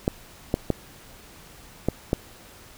clicks, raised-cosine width 2 ms, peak -7 dBFS, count 5, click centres 0.079 / 0.541 / 0.703 / 1.886 / 2.131 s, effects pink hiss -48 dBFS RMS until 2.77 s

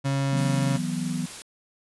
35% pulse tone, 137.5 Hz, C#3, 14 cents flat, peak -21 dBFS, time 0.04-0.78 s, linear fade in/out 20 ms
sine chord, E suspended second, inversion none, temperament equal with one note detuned, 162.26 / 185 / 246.9 Hz, E3 / F#3 / B3, -27 / 0 / 0 cents, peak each -30 dBFS, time 0.32-1.26 s, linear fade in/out 10 ms
white noise, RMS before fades -39 dBFS, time 0.37-1.42 s, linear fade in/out 0 ms
effects resampled to 24000 Hz

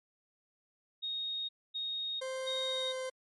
sine tone bursts, 3729 Hz, A#7, in tune, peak -34 dBFS, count 3, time 1.02-2.93 s, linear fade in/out 20 ms, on 470 ms, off 250 ms
40% pulse tone with pitch glide, 523 to 518.5 Hz, C5 to C5, -1 to -16 cents, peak -35 dBFS, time 2.21-3.1 s, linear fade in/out 10 ms, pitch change -15 cents, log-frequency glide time 2.65-2.89 s
effects MP3 48 kbps

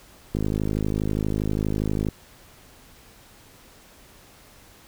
click train, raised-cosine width 3 ms, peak -12 dBFS, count 92, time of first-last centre 0.35-2.087 s, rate 52.4 Hz, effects pink hiss -51 dBFS RMS until 4.87 s

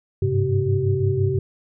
sine tone cluster, 97.8 / 103.7 / 132.9 / 383.6 Hz, G2 / G#2 / C3 / G4, -4 / -2 / +27 / -37 cents, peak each -23 dBFS, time 0.22-1.39 s, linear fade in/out 5 ms, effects none

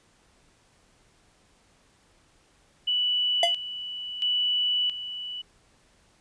sine tone with tremolo, 2961 Hz, F#7, 1 cent sharp, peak -22 dBFS, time 2.87-5.42 s, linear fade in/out 10 ms, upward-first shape square, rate 0.74 Hz, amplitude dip 70%
square tone with exponential decay, 684 Hz, F5, 36 cents flat, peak -17 dBFS, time 3.43-3.55 s, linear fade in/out 2 ms, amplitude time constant 24 ms
effects pink hiss -62 dBFS RMS until 6.2 s + resampled to 22050 Hz

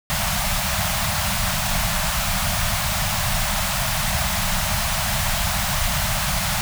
pink band-stop noise, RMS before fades -22 dBFS, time 0.1-6.61 s, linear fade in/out 0 ms, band 210 to 590 Hz, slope 96 dB/octave, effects none

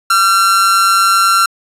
45% pulse tone with amplitude modulation, 1365 Hz, F6, 40 cents flat, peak -6 dBFS, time 0.1-1.46 s, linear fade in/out 5 ms, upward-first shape sine, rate 192 Hz, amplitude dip 50%, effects resampled to 32000 Hz

